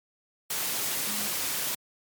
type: tone in noise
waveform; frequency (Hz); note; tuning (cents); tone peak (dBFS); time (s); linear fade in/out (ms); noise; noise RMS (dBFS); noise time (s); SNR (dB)
sine; 207.7; G#3; 0; -40; 1.07-1.28; 5; white; -30; 0.5-1.75; -13
effects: high-pass 100 Hz 12 dB/octave + MP3 96 kbps